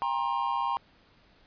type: tone cluster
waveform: triangle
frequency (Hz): 800 / 943 / 1064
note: G5 / A#5 / C6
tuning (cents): +35 / +20 / +29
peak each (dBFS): -31 / -28 / -29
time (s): 0.02-0.77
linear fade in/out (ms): 0
effects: pink hiss -61 dBFS RMS until 1.46 s + resampled to 11025 Hz